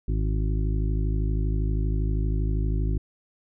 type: harmonic tone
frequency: 52.6 Hz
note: G#1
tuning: 23 cents sharp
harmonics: 1 / 2 / 3 / 5 / 6 / 7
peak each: -23 / -29 / -33 / -37 / -39 / -40 dBFS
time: 0.08-2.98 s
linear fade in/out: 5 ms
effects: none